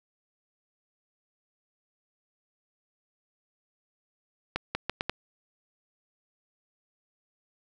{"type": "accelerating click train", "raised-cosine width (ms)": 0.3, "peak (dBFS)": -12, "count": 5, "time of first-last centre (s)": [4.56, 5.096], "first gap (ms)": 190, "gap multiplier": 0.77, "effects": []}